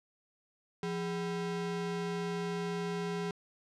square ring-modulated tone, 292.4 Hz, D4, 7 cents flat, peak -31 dBFS, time 0.83-3.31 s, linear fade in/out 2 ms, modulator 119 Hz, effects low-pass 6000 Hz 12 dB/octave

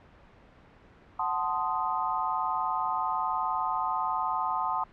sine chord, F# diminished seventh, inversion none, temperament equal with one note detuned, 740 / 880 / 1041.1 / 1244.5 Hz, F#5 / A5 / C6 / Eb6, 0 / 0 / -9 / 0 cents, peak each -34 / -31 / -31 / -32 dBFS, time 1.19-4.84 s, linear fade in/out 5 ms, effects pink hiss -55 dBFS RMS until 4.92 s + low-pass 2000 Hz 12 dB/octave

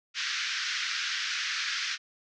pink band-pass noise, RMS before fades -32 dBFS, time 0.14-1.98 s, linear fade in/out 50 ms, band 1400 to 6000 Hz, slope 48 dB/octave, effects none

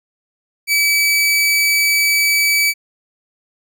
sawtooth tone, 2295 Hz, D7, 40 cents flat, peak -9 dBFS, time 0.67-2.74 s, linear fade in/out 50 ms, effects none

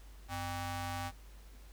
sawtooth ring-modulated tone, 349.2 Hz, F4, in tune, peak -30 dBFS, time 0.28-1.12 s, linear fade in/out 50 ms, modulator 444 Hz, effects added 50 Hz sine -51 dBFS peak until 1.72 s + pink hiss -62 dBFS RMS until 1.72 s

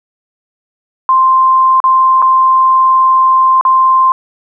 sine tone with dropouts, 1046.5 Hz, C6, in tune, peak -5 dBFS, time 1.09-4.12 s, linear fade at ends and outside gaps 1 ms, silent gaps 1.802-1.84 / 2.219-2.224 / 3.611-3.651 s, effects none

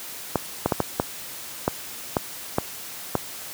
clicks, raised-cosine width 1 ms, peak -5 dBFS, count 9, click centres 0.357 / 0.66 / 0.722 / 0.803 / 0.999 / 1.679 / 2.168 / 2.584 / 3.153 s, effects white hiss -37 dBFS RMS until 3.53 s + high-pass 80 Hz 12 dB/octave

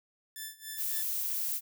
5% pulse tone with tremolo, 1755 Hz, A6, 5 cents flat, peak -27 dBFS, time 0.36-1.02 s, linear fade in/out 2 ms, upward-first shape sine, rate 3.5 Hz, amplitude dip 90%
violet noise, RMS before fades -33 dBFS, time 0.76-1.61 s, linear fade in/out 50 ms
effects none

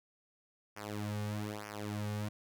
sawtooth tone with flanger, 104.8 Hz, G#2, 16 cents sharp, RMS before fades -39 dBFS, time 0.76-2.29 s, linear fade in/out 10 ms, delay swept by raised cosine 0.25 to 3.05 ms, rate 1.1 Hz, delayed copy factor -1, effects none

